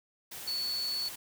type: tone in noise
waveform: sine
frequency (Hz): 4435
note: C#8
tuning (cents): 0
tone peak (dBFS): -31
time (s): 0.47-1.09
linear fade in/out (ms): 10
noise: white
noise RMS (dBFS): -43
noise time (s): 0.31-1.16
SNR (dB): +9
effects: none